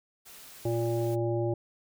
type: noise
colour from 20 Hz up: white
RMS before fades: -49 dBFS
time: 0.25-1.16 s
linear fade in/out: 20 ms
type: harmonic tone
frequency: 116.54 Hz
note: A#2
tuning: in tune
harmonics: 1 / 3 / 5 / 7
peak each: -30 / -29 / -34 / -40 dBFS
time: 0.65-1.54 s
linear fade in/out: 5 ms
effects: none